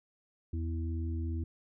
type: harmonic tone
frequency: 82.3 Hz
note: E2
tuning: 2 cents flat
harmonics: 1 / 3 / 4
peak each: -32 / -43 / -43 dBFS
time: 0.53-1.44 s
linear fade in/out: 5 ms
effects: none